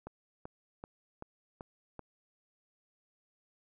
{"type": "click train", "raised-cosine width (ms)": 1, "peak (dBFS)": -29, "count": 6, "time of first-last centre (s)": [0.07, 1.993], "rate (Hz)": 2.6, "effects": []}